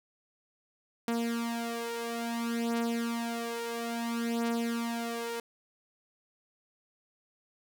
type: beating tone pair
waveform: sawtooth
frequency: 232.6 / 233.19 Hz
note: A#3 / A#3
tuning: -4 / +1 cents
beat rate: 0.59 Hz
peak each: -31 / -29 dBFS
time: 1.08-5.4 s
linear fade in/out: 2 ms
effects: none